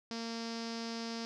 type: tone with low-pass filter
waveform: sawtooth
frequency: 229.6 Hz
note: A#3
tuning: 26 cents flat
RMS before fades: -40 dBFS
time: 0.11-1.25 s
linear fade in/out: 0 ms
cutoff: 5100 Hz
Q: 5.2
effects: none